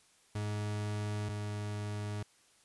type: tone pair in turn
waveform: 40% pulse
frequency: 104.7 / 104.19 Hz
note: G#2 / G#2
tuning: +15 / +6 cents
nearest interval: unison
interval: 9 cents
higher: first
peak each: -33 / -35 dBFS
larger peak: first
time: 0.35-1.29 / 1.29-2.23 s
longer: neither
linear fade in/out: 5 ms
effects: white hiss -66 dBFS RMS until 2.64 s + resampled to 24000 Hz